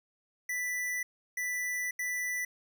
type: tone bursts at uneven times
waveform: square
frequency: 1979 Hz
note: B6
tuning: 3 cents sharp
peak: -32 dBFS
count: 3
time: 0.49-1.03 / 1.37-1.91 / 1.99-2.45 s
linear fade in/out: 5 ms
effects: none

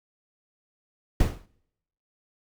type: noise with exponential decay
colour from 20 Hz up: brown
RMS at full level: -18 dBFS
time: 1.2-1.46 s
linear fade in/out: 5 ms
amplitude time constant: 56 ms
effects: noise-tail reverb RT60 0.8 s tail -25 dB re dry

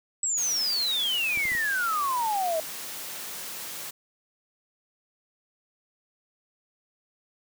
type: exponential sweep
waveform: sine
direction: down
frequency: 7902 to 622.3 Hz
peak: -24 dBFS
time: 0.23-2.6 s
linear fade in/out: 2 ms
type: high-pass noise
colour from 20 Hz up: white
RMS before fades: -37 dBFS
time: 0.37-3.91 s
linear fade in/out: 10 ms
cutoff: 140 Hz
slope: 12 dB/octave
type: clicks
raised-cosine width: 3 ms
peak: -30 dBFS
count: 4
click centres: 1.374 / 1.454 / 1.519 / 1.551 s
effects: none

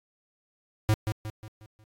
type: tone with echo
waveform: square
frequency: 107.9 Hz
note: A2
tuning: 33 cents flat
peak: -20 dBFS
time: 0.89-0.94 s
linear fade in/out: 0 ms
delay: 180 ms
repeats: 5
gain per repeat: -7 dB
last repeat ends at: 1.84 s
effects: AAC 64 kbps

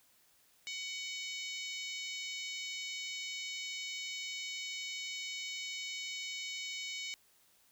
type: harmonic tone with a mistuned harmonic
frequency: 749 Hz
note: F#5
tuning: 21 cents sharp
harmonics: 3 / 4 / 5 / 6 / 7 / 8 / 9 / 10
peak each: -43 / -45 / -47 / -49 / -50 / -51 / -52 / -53 dBFS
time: 0.67-7.14 s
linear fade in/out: 0 ms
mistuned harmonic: 6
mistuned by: -65 cents
effects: white hiss -68 dBFS RMS until 7.71 s

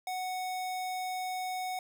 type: tone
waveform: square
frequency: 740 Hz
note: F#5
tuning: in tune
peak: -34 dBFS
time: 0.07-1.79 s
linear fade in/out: 2 ms
effects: none

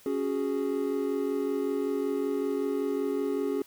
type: chord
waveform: triangle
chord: C# suspended fourth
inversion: none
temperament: equal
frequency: 277.2 / 370 / 415.3 Hz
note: C#4 / F#4 / G#4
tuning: 0 / 0 / 0 cents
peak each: -29 / -31 / -28 dBFS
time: 0.06-3.62 s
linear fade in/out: 2 ms
effects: white hiss -56 dBFS RMS until 3.66 s

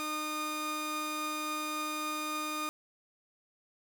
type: tone pair together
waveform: sawtooth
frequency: 305.1 / 1224 Hz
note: D#4 / D#6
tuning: -34 / -29 cents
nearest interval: 2 octaves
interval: 2405 cents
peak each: -35 / -31 dBFS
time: 0-2.69 s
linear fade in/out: 0 ms
effects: none

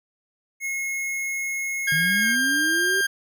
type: tone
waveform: square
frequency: 2167 Hz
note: C#7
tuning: 40 cents flat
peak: -26 dBFS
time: 0.6-2.36 s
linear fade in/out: 50 ms
type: tone with pitch glide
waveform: 40% pulse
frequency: 1625 to 1598.9 Hz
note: G#6 to G6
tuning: -38 to +34 cents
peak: -19 dBFS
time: 1.87-3.07 s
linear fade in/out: 10 ms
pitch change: -28 cents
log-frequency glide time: 2.21-2.27 s
type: linear sweep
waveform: sine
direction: up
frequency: 146.83 to 392 Hz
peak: -27 dBFS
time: 1.92-3.01 s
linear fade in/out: 2 ms
effects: none

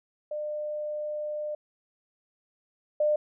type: tone pair in turn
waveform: sine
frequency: 601 / 601 Hz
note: D5 / D5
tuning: +40 / +40 cents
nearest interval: unison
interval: 0 cents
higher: neither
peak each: -30 / -21 dBFS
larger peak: second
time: 0.31-1.55 / 3-3.16 s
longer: first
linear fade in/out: 5 ms
effects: none

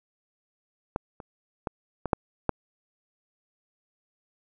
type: clicks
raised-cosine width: 1 ms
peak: -13 / -26 / -15 / -15 / -6 / -8 dBFS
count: 6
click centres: 0.961 / 1.202 / 1.672 / 2.057 / 2.132 / 2.493 s
effects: none

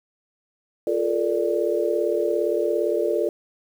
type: chord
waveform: sine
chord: Bb major seventh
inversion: second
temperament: equal with one note detuned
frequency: 349.2 / 428.7 / 466.2 / 587.3 Hz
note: F4 / A4 / Bb4 / D5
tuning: 0 / -45 / 0 / 0 cents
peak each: -25 / -25 / -26 / -25 dBFS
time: 0.87-3.29 s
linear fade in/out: 2 ms
effects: 8-bit

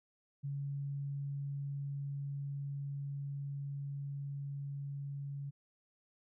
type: tone with level ramp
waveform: sine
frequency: 140.6 Hz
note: C#3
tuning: 25 cents sharp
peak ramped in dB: -36 to -39 dBFS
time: 0.43-5.51 s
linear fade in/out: 20 ms
effects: none

